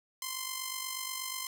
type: tone with amplitude modulation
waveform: 5% pulse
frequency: 1040 Hz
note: C6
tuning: 11 cents flat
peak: -21 dBFS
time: 0.22-1.47 s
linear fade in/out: 2 ms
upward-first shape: sine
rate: 48.3 Hz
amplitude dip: 55%
effects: none